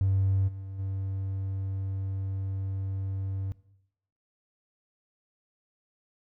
triangle tone with level steps, 96.6 Hz, G2, 25 cents flat, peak -19 / -33 / -27 dBFS, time 0.01-3.52 s, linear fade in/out 0 ms, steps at 0.47 / 0.78 s, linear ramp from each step 20 ms, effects noise-tail reverb RT60 0.8 s tail -20 dB re dry + tanh soft clip ceiling -17 dBFS

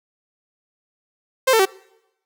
sawtooth tone with pitch steps, 523.3 / 447.7 / 383.1 Hz, C5 / A4 / G4, 0 / +30 / -40 cents, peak -9 dBFS, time 1.47-1.656 s, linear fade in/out 10 ms, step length 62 ms, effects noise-tail reverb RT60 0.9 s tail -25 dB re dry

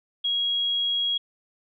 sine tone, 3300 Hz, G#7, 12 cents flat, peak -22 dBFS, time 0.24-1.18 s, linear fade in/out 10 ms, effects none

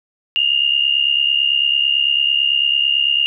sine tone pair together, 2794 / 2863 Hz, F7 / F7, 0 / +42 cents, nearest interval unison, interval 42 cents, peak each -16 dBFS, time 0.36-3.26 s, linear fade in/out 0 ms, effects none

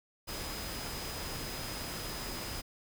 sine tone in noise, 5010 Hz, D#8, 11 cents sharp, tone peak -46 dBFS, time 0.27-2.62 s, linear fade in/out 20 ms, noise pink, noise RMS -40 dBFS, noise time 0.27-2.62 s, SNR -9 dB, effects none

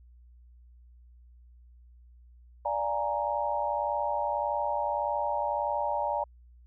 sine chord, Bb dominant seventh, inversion first, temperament equal, 587.3 / 698.5 / 830.6 / 932.3 Hz, D5 / F5 / Ab5 / Bb5, 0 / 0 / 0 / 0 cents, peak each -32 / -37 / -32 / -31 dBFS, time 2.65-6.24 s, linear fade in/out 5 ms, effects added 60 Hz sine -52 dBFS peak until 6.66 s

